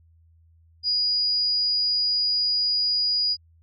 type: tone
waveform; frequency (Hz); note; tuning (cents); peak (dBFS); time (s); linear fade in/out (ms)
sine; 4898; D#8; -28; -20; 0.83-3.37; 50
effects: added 82 Hz sine -54 dBFS peak until 3.62 s